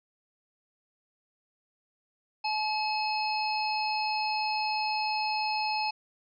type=harmonic tone; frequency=857 Hz; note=A5; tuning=46 cents flat; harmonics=1 / 3 / 5 / 6; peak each=-29 / -34 / -36 / -37 dBFS; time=2.44-5.91 s; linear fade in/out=10 ms; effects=none